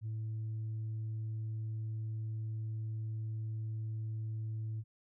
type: tone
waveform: sine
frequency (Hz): 110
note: A2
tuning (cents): 0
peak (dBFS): -34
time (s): 0.01-4.84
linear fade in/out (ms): 50
effects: tanh soft clip ceiling -34 dBFS